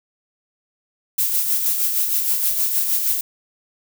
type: noise with tremolo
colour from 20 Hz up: violet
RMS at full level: -18 dBFS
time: 1.18-3.21 s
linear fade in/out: 5 ms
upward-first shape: sine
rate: 6.4 Hz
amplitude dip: 45%
effects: none